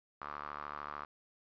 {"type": "tone with band-pass filter", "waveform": "sawtooth", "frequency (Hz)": 73.42, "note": "D2", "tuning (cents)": 0, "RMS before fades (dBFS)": -44, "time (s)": [0.21, 1.05], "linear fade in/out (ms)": 5, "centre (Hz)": 1200, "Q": 5.3, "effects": ["resampled to 11025 Hz", "11-bit"]}